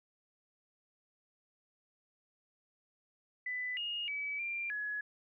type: tone with pitch steps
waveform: sine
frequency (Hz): 1996 / 2855 / 2289 / 2378 / 1688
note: B6 / F7 / D7 / D7 / G#6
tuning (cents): +18 / +37 / -45 / +21 / +28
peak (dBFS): -35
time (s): 3.46-5.01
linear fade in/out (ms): 5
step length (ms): 310
effects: none